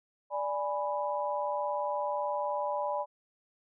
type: chord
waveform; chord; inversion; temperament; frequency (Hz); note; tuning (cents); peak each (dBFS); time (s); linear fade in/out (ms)
sine; G# diminished; second; equal; 587.3 / 830.6 / 987.8; D5 / G#5 / B5; 0 / 0 / 0; -33 / -35 / -34; 0.3-3.06; 50
effects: none